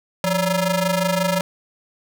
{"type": "ring-modulated tone", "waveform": "sawtooth", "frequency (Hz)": 376.4, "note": "F#4", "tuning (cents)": 30, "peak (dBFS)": -11, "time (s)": [0.24, 1.41], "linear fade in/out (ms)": 2, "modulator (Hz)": 201, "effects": []}